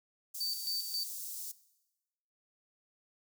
white high-pass noise, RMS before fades -42 dBFS, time 0.34-1.52 s, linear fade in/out 10 ms, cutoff 5300 Hz, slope 24 dB/octave
sine tone with tremolo, 4590 Hz, D8, 40 cents flat, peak -32 dBFS, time 0.4-1.04 s, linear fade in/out 10 ms, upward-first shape square, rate 3.7 Hz, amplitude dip 65%
effects noise-tail reverb RT60 1.0 s tail -18 dB re dry

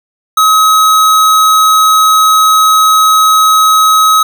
square tone, 1275 Hz, D#6, 42 cents sharp, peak -5 dBFS, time 0.37-4.23 s, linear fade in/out 5 ms, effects none

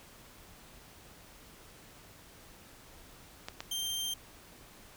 clicks, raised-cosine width 0.2 ms, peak -21 dBFS, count 2, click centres 3.485 / 3.605 s
sawtooth tone, 3157 Hz, G7, 12 cents sharp, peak -30 dBFS, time 3.71-4.14 s, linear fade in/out 5 ms
effects pink hiss -55 dBFS RMS until 4.96 s

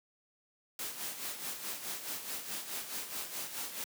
white noise with tremolo, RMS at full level -38 dBFS, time 0.79-3.84 s, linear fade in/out 2 ms, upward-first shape sine, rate 4.7 Hz, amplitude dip 60%, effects high-pass 150 Hz 12 dB/octave

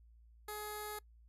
15% pulse tone with low-pass filter, 421.1 Hz, G#4, 24 cents sharp, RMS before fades -44 dBFS, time 0.48-0.99 s, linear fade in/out 5 ms, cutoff 12000 Hz, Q 5.2, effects noise-tail reverb RT60 0.1 s tail -23 dB re dry + added 57 Hz sine -59 dBFS peak until 1.28 s

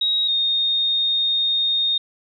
sine tone pair in turn, 3800 / 3690 Hz, A#7 / A#7, +33 / -18 cents, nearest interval minor second, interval 51 cents, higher first, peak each -17 dBFS, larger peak neither, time 0.01-0.28 / 0.28-1.98 s, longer second, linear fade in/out 5 ms, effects none

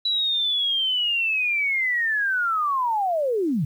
sine linear sweep, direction down, 3951 to 127.7 Hz, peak -20 dBFS, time 0.05-3.65 s, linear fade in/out 5 ms, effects 9-bit

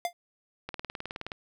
square tone with exponential decay, 698.5 Hz, F5, in tune, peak -24 dBFS, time 0.05-0.13 s, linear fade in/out 1 ms, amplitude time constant 17 ms
click train, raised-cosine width 0.3 ms, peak -20 dBFS, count 13, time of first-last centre 0.69-1.318 s, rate 19.1 Hz
effects none

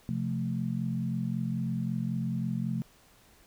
sine chord, F major, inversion second, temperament equal, 130.81 / 174.61 / 220 Hz, C3 / F3 / A3, 0 / 0 / 0 cents, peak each -33 dBFS, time 0.09-2.82 s, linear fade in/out 0 ms, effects pink hiss -60 dBFS RMS until 3.46 s

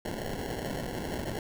white noise with sample-and-hold, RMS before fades -35 dBFS, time 0.05-1.39 s, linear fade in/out 2 ms, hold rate 1225 Hz, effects none

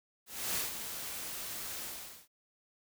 white noise with ADSR envelope, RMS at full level -33 dBFS, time 0.26-2.28 s, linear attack 300 ms, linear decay 150 ms, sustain -8 dB, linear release 450 ms, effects none

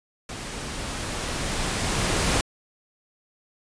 pink noise with level ramp, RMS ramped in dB -35 to -22 dBFS, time 0.29-2.41 s, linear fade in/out 2 ms, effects resampled to 22050 Hz

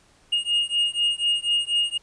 triangle beating tone pair, 2849 / 2853.1 Hz, F7 / F7, +34 / +36 cents, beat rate 4.1 Hz, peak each -22 dBFS, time 0.32-1.98 s, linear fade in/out 10 ms, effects pink hiss -58 dBFS RMS until 2.02 s + resampled to 22050 Hz

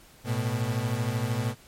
35% pulse beating tone pair, 109.9 / 122.9 Hz, A2 / B2, -2 / -8 cents, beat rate 13 Hz, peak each -27 dBFS, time 0.24-1.55 s, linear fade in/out 50 ms, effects pink hiss -54 dBFS RMS until 1.67 s + MP3 64 kbps

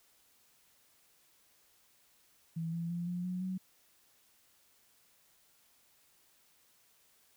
sine tone with pitch steps, 164.2 / 168.43 / 172.76 / 177.21 / 181.77 / 186.45 Hz, E3 / E3 / F3 / F3 / F#3 / F#3, -6 / +38 / -18 / +26 / -30 / +14 cents, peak -34 dBFS, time 2.56-3.58 s, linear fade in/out 10 ms, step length 170 ms, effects white hiss -68 dBFS RMS until 7.36 s

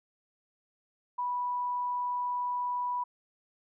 sine tone, 983 Hz, B5, 8 cents flat, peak -29 dBFS, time 1.18-3.04 s, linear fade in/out 10 ms, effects none

